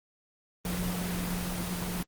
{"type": "tone in noise", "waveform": "sine", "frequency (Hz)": 178.2, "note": "F3", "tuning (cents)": 35, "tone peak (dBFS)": -32, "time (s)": [0.65, 2.03], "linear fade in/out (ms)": 2, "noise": "pink", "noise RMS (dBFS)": -35, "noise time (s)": [0.65, 2.03], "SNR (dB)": 0, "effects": ["Opus 24 kbps"]}